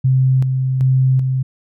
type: tone with tremolo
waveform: sine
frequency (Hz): 130.81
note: C3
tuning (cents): 0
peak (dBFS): -10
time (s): 0.04-1.43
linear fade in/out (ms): 10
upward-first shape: square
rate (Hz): 1.3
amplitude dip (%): 40
effects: none